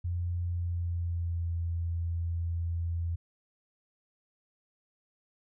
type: tone with pitch glide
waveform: sine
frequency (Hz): 87.31 to 84.58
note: F2 to E2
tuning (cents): 0 to +45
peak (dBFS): -29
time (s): 0.04-3.16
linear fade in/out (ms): 10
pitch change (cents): -55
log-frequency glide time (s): 0.45-1.51
effects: none